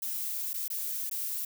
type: noise with dropouts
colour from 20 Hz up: violet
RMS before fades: -34 dBFS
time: 0.02-1.45 s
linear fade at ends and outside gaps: 5 ms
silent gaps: 0.533-0.54 / 0.681-0.701 / 1.097-1.112 s
effects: none